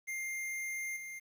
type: tone with level steps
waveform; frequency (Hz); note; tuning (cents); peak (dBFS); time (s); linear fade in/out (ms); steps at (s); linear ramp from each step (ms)
square; 2108; C7; +12; -37 / -43; 0.07-1.2; 20; 0.96; 10
effects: 11-bit